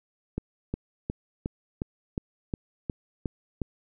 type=click train; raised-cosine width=3 ms; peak=-16 dBFS; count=10; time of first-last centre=0.38-3.617 s; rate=2.78 Hz; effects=none